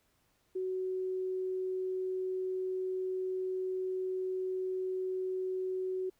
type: tone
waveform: sine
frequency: 373 Hz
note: F#4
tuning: 14 cents sharp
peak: -32 dBFS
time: 0.55-6.1 s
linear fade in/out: 10 ms
effects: pink hiss -73 dBFS RMS until 6.19 s